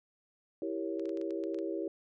sine chord, E diminished seventh, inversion none, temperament equal, 329.6 / 392 / 466.2 / 554.4 Hz, E4 / G4 / Bb4 / Db5, 0 / 0 / 0 / 0 cents, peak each -36 / -38 / -42 / -41 dBFS, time 0.62-1.88 s, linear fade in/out 2 ms
clicks, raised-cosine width 0.2 ms, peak -36 dBFS, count 9, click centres 0.996 / 1.056 / 1.093 / 1.173 / 1.214 / 1.307 / 1.438 / 1.545 / 1.588 s
effects none

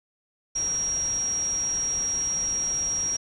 sine tone in noise, 5650 Hz, F8, 19 cents sharp, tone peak -24 dBFS, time 0.55-3.17 s, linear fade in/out 10 ms, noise pink, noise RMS -40 dBFS, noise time 0.55-3.17 s, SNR +13 dB, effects resampled to 24000 Hz

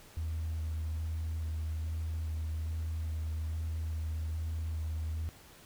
sine tone with vibrato, 79.8 Hz, D#2, 44 cents sharp, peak -31 dBFS, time 0.17-5.29 s, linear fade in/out 0 ms, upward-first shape square, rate 1.2 Hz, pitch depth 12 cents each way, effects tanh soft clip ceiling -30 dBFS + pink hiss -56 dBFS RMS until 5.65 s

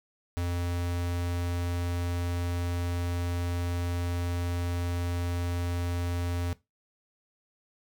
square tone, 87.3 Hz, F2, in tune, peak -29 dBFS, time 0.37-6.53 s, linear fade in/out 0 ms, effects noise-tail reverb RT60 0.2 s tail -18 dB re dry

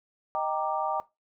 sine chord, Eb major seventh, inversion none, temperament equal with one note detuned, 622.3 / 784 / 932.3 / 1180.8 Hz, Eb5 / G5 / Bb5 / D6, 0 / 0 / 0 / +9 cents, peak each -33 / -30 / -32 / -33 dBFS, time 0.35-1 s, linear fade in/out 0 ms, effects noise-tail reverb RT60 0.2 s tail -17 dB re dry

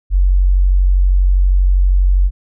sine tone, 46.25 Hz, F#1, in tune, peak -8 dBFS, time 0.1-2.31 s, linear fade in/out 50 ms, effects none

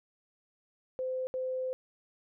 sine tone bursts at uneven times, 515 Hz, C5, 28 cents flat, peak -31 dBFS, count 2, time 0.99-1.27 / 1.34-1.73 s, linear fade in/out 0 ms, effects none

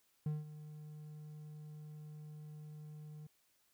triangle tone with ADSR envelope, 151.7 Hz, D#3, 44 cents flat, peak -31 dBFS, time 0.26-3.27 s, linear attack 3 ms, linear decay 180 ms, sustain -15 dB, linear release 6 ms, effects white hiss -75 dBFS RMS until 3.73 s

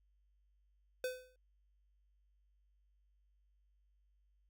square tone with exponential decay, 507 Hz, B4, 45 cents sharp, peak -34 dBFS, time 1.04-1.36 s, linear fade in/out 2 ms, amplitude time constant 69 ms, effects added 50 Hz sine -70 dBFS peak until 4.49 s

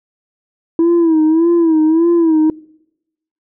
sine tone with vibrato, 326.7 Hz, E4, 15 cents flat, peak -6 dBFS, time 0.79-2.5 s, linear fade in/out 2 ms, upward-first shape sine, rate 1.7 Hz, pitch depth 87 cents each way, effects noise-tail reverb RT60 0.9 s tail -25 dB re dry + tanh soft clip ceiling -7 dBFS

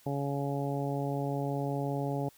harmonic tone, 140.4 Hz, C#3, 22 cents sharp, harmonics 1 / 2 / 3 / 4 / 5 / 6, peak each -33 / -36 / -38 / -39 / -40 / -41 dBFS, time 0.06-2.29 s, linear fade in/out 5 ms, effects white hiss -61 dBFS RMS until 2.37 s

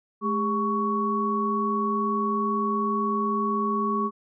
sine tone cluster, 213.8 / 403.7 / 1116 Hz, A3 / G#4 / C#6, -49 / -49 / +11 cents, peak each -27 / -30 / -25 dBFS, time 0.21-4.11 s, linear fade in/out 50 ms, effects none

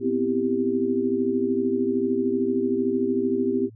sine chord, C major seventh, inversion third, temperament equal with one note detuned, 248.4 / 261.6 / 329.6 / 392 Hz, B3 / C4 / E4 / G4, +10 / 0 / 0 / 0 cents, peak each -26 / -27 / -29 / -24 dBFS, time 0-3.7 s, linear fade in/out 50 ms, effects added 110 Hz sine -44 dBFS peak until 3.75 s

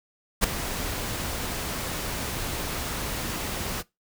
pink noise with ADSR envelope, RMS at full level -18 dBFS, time 0.41-3.83 s, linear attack 31 ms, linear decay 4 ms, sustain -13 dB, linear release 31 ms, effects noise-tail reverb RT60 0.2 s tail -21 dB re dry

